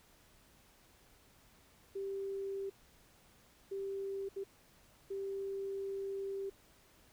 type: tone bursts at uneven times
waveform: sine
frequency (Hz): 392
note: G4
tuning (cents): 0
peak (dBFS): -37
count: 4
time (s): 1.95-2.7 / 3.71-4.29 / 4.36-4.44 / 5.1-6.5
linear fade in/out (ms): 10
effects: pink hiss -65 dBFS RMS until 7.12 s